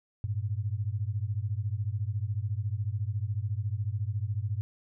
sine beating tone pair, 98 / 112 Hz, G2 / A2, 0 / +31 cents, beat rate 14 Hz, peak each -31 / -32 dBFS, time 0.24-4.61 s, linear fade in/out 0 ms, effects none

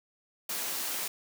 white high-pass noise, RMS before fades -34 dBFS, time 0.49-1.08 s, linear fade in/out 5 ms, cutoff 220 Hz, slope 12 dB/octave, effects none

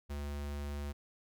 square tone, 72.1 Hz, D2, 31 cents flat, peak -38 dBFS, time 0.09-0.93 s, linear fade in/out 20 ms, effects none

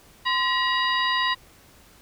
harmonic tone with a mistuned harmonic, 956 Hz, A#5, 43 cents sharp, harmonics 1 / 2 / 3 / 4 / 5, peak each -24 / -25 / -30 / -29 / -34 dBFS, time 0.25-1.35 s, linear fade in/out 20 ms, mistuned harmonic 1, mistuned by +130 cents, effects pink hiss -53 dBFS RMS until 2.01 s

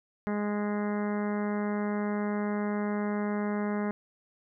harmonic tone, 207.3 Hz, G#3, 3 cents flat, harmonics 1 / 2 / 3 / 4 / 5 / 6 / 7 / 8 / 9 / 10, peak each -29 / -35 / -39 / -41 / -43 / -45 / -46 / -47 / -48 / -49 dBFS, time 0.27-3.91 s, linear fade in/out 0 ms, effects none

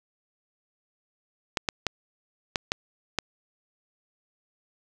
clicks, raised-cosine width 0.2 ms, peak -7 dBFS, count 6, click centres 1.572 / 1.688 / 1.867 / 2.558 / 2.719 / 3.187 s, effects none

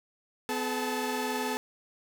sawtooth tone cluster, 252.5 / 428.5 / 876 Hz, B3 / A4 / A5, +39 / -46 / -8 cents, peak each -30 dBFS, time 0.49-1.57 s, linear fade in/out 0 ms, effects none

